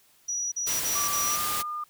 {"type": "tone bursts", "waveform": "sine", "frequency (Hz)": 5830, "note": "F#8", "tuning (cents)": -26, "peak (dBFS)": -27, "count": 4, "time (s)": [0.28, 1.363], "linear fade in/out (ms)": 10, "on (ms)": 240, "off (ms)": 41}
{"type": "noise", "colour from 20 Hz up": "white", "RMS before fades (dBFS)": -30, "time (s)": [0.66, 1.63], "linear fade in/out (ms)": 20}
{"type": "tone with pitch glide", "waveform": "sine", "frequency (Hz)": [1163, 1211.7], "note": ["D6", "D#6"], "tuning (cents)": [-17, -46], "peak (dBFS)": -30, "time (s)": [0.95, 1.84], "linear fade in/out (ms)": 5, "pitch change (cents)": 71, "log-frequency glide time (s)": [1.22, 1.42]}
{"effects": ["white hiss -61 dBFS RMS until 1.89 s"]}